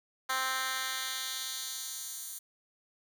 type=tone with high-pass filter sweep; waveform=10% pulse; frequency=261.6 Hz; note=C4; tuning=in tune; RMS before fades=-36 dBFS; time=0.29-2.39 s; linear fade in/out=10 ms; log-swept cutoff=1200 to 8900 Hz; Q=1; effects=none